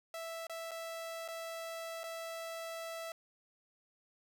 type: tone with dropouts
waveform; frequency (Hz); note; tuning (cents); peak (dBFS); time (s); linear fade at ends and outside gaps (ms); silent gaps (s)
sawtooth; 659.3; E5; 0; -37; 0.14-3.12; 2; 0.469-0.496 / 0.71-0.715 / 1.279-1.285 / 2.034-2.039
effects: none